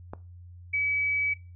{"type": "click", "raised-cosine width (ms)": 1, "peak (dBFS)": -22, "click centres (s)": 0.135}
{"type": "tone", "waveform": "sine", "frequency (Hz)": 2284, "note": "D7", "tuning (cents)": -49, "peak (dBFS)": -24, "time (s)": [0.73, 1.34], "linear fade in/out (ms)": 10}
{"effects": ["noise-tail reverb RT60 0.3 s tail -19 dB re dry", "added 88 Hz sine -44 dBFS peak until 1.55 s"]}